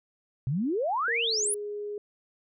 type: exponential sweep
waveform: sine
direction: up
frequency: 120.6 to 10860 Hz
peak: -25 dBFS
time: 0.47-1.54 s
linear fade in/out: 0 ms
type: tone with pitch glide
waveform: sine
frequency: 464.8 to 414.1 Hz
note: A#4 to G#4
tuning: -5 to -5 cents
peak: -32 dBFS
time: 1.08-1.98 s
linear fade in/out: 2 ms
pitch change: -200 cents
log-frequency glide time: 1.23-1.45 s
effects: none